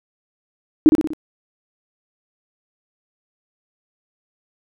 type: tone with echo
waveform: sine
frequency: 311.1 Hz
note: D#4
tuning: in tune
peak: -4 dBFS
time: 0.86-0.89 s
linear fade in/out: 0 ms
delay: 61 ms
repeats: 4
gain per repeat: -5 dB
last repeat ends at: 1.134 s
effects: none